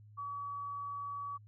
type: tone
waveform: sine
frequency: 1138 Hz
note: C#6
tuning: 45 cents sharp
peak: -38 dBFS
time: 0.17-1.38 s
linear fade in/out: 20 ms
effects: added 105 Hz sine -54 dBFS peak until 1.47 s